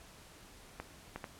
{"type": "clicks", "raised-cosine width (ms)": 0.5, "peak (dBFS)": -25, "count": 3, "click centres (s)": [0.8, 1.16, 1.242], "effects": ["pink hiss -56 dBFS RMS until 1.39 s", "low-pass 12000 Hz 12 dB/octave"]}